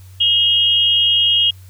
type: tone pair together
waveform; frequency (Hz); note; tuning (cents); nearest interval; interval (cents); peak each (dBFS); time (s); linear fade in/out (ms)
sine; 2870 / 3250; F7 / G#7; +47 / -38; major second; 215; -14; 0.2-1.51; 10
effects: added 93 Hz sine -37 dBFS peak until 1.69 s + white hiss -51 dBFS RMS until 1.69 s